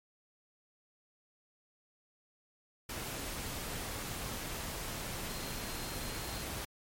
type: tone in noise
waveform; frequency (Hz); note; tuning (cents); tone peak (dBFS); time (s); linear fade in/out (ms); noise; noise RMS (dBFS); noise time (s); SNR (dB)
sine; 4195; C8; +4; -51; 5.29-6.43; 5; pink; -40; 2.89-6.65; -14
effects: MP3 64 kbps